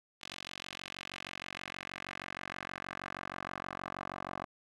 10% pulse tone with band-pass filter sweep, 46.33 Hz, F#1, 3 cents sharp, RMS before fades -44 dBFS, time 0.21-4.45 s, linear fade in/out 10 ms, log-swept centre 3600 to 1000 Hz, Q 1.5, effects none

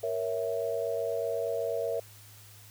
sine chord, A# diminished, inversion none, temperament equal, 466.2 / 554.4 / 659.3 Hz, A#4 / C#5 / E5, 0 / 0 / 0 cents, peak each -32 / -34 / -33 dBFS, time 0.03-2 s, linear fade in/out 5 ms, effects added 104 Hz sine -53 dBFS peak until 2.7 s + white hiss -54 dBFS RMS until 2.7 s

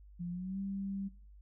sine tone with pitch glide, 174.61 to 195.99 Hz, F3 to G3, 0 to 0 cents, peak -36 dBFS, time 0.19-1.09 s, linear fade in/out 20 ms, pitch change +200 cents, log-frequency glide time 0.31-0.59 s, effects noise-tail reverb RT60 0.4 s tail -20 dB re dry + added 50 Hz sine -53 dBFS peak until 1.41 s

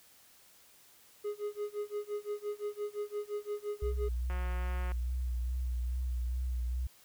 triangle tone with tremolo, 415.3 Hz, G#4, in tune, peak -30 dBFS, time 1.24-4.09 s, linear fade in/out 10 ms, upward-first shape sine, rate 5.8 Hz, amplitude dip 95%
sine tone with vibrato, 61.74 Hz, B1, in tune, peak -31 dBFS, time 3.82-6.87 s, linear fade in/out 5 ms, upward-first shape sine, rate 2.4 Hz, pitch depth 43 cents each way
click train, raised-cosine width 0.5 ms, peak -30 dBFS, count 113, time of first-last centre 4.3-4.919 s, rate 181 Hz
effects white hiss -61 dBFS RMS until 7.04 s

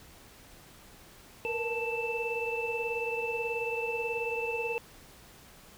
sine tone cluster, 462.8 / 481.2 / 883 / 2647 Hz, A#4 / B4 / A5 / E7, -13 / -45 / +6 / +7 cents, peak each -34 / -38 / -39 / -34 dBFS, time 1.45-4.78 s, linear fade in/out 0 ms, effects pink hiss -54 dBFS RMS until 5.77 s

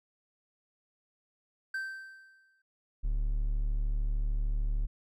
triangle tone with exponential decay, 1557 Hz, G6, 12 cents flat, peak -29 dBFS, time 1.74-2.62 s, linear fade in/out 5 ms, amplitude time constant 190 ms
triangle tone, 36.65 Hz, D1, 3 cents flat, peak -25 dBFS, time 3.03-4.87 s, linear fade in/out 20 ms
effects none

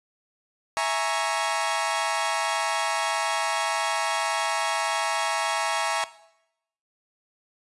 sawtooth chord, A# half-diminished seventh, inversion second, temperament equal, 659.3 / 830.6 / 932.3 / 1108.7 Hz, E5 / G#5 / A#5 / C#6, 0 / 0 / 0 / 0 cents, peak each -25 / -25 / -25 / -26 dBFS, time 0.77-6.04 s, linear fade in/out 0 ms, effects noise-tail reverb RT60 0.8 s tail -17 dB re dry + resampled to 24000 Hz

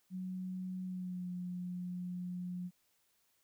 sine tone with pitch glide, 184.9 to 179.22 Hz, F#3 to F3, -1 to +45 cents, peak -38 dBFS, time 0.1-2.71 s, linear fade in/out 50 ms, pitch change -54 cents, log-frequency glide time 0.84-1.29 s, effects white hiss -75 dBFS RMS until 3.43 s

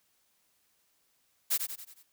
blue noise with echo, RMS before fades -27 dBFS, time 1.5-1.58 s, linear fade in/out 20 ms, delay 91 ms, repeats 5, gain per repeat -6 dB, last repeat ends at 2.035 s, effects white hiss -72 dBFS RMS until 2.12 s

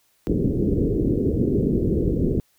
white low-pass noise, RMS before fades -21 dBFS, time 0.27-2.4 s, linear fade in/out 0 ms, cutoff 430 Hz, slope 48 dB/octave, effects white hiss -64 dBFS RMS until 2.58 s

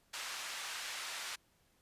pink band-pass noise, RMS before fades -43 dBFS, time 0.13-1.36 s, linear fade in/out 10 ms, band 1300 to 7900 Hz, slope 12 dB/octave, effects pink hiss -72 dBFS RMS until 1.81 s + resampled to 32000 Hz

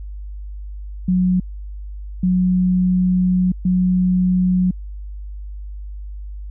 sine tone bursts at uneven times, 182.6 Hz, F#3, 23 cents flat, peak -13 dBFS, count 3, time 1.08-1.4 / 2.23-3.52 / 3.65-4.71 s, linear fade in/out 5 ms, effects added 50 Hz sine -28 dBFS peak until 6.5 s

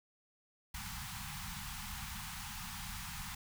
pink band-stop noise, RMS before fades -44 dBFS, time 0.74-3.35 s, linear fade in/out 5 ms, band 220 to 770 Hz, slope 96 dB/octave, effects none

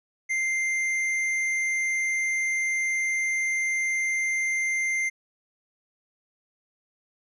sine tone with hard clipping, 2093 Hz, C7, in tune, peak -25 dBFS, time 0.29-5.1 s, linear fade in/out 20 ms, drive 7 dB, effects none

